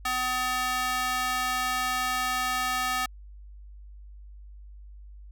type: tone with high-pass filter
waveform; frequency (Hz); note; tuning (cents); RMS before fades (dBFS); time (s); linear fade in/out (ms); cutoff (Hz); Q
square; 252.8; B3; +41; -28; 0.05-3.06; 5; 1100; 1.4
effects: added 50 Hz sine -43 dBFS peak until 5.31 s